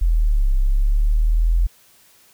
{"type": "exponential two-way sweep", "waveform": "sine", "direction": "down then up", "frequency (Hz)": [43.35, 32.7, 43.35], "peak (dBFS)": -13, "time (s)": [0.01, 1.67], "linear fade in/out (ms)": 10, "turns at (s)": 0.54, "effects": ["white hiss -53 dBFS RMS until 2.33 s"]}